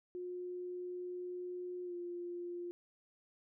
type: tone with pitch glide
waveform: sine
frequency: 359 to 350.2 Hz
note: F4 to F4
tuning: +48 to +5 cents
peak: -40 dBFS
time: 0.15-2.71 s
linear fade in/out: 0 ms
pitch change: -43 cents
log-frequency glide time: 1.84-1.94 s
effects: none